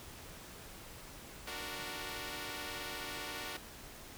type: chord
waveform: 5% pulse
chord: D augmented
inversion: none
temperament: equal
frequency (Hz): 293.7 / 370 / 466.2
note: D4 / F#4 / A#4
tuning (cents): 0 / 0 / 0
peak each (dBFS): -34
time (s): 1.47-3.57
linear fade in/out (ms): 5
effects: pink hiss -51 dBFS RMS until 4.17 s